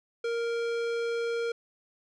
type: tone with tanh clipping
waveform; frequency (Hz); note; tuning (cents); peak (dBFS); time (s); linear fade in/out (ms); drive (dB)
sine; 466.2; A#4; 0; -30; 0.24-1.52; 5; 18
effects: none